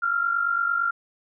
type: tone pair together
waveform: sine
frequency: 1348.1 / 1396.9 Hz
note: E6 / F6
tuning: +38 / 0 cents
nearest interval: minor second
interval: 62 cents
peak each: -27 / -22 dBFS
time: 0.02-0.91 s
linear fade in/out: 10 ms
effects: none